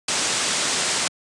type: low-pass noise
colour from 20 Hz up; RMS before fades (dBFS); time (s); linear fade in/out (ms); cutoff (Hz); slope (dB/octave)
white; -23; 0.08-1.08; 5; 8800; 48
effects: high-pass 150 Hz 12 dB/octave + resampled to 24000 Hz